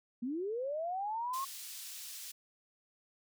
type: linear sweep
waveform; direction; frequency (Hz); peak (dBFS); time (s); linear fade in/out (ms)
sine; up; 227.2 to 1102; -34; 0.22-1.45; 10
type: high-pass noise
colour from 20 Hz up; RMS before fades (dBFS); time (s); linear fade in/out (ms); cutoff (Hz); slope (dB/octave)
pink; -46; 1.33-2.32; 10; 4200; 12
effects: none